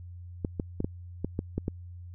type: clicks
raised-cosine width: 3 ms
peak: -16 dBFS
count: 8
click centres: 0.448 / 0.598 / 0.804 / 0.845 / 1.246 / 1.391 / 1.58 / 1.681 s
effects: added 88 Hz sine -41 dBFS peak until 2.14 s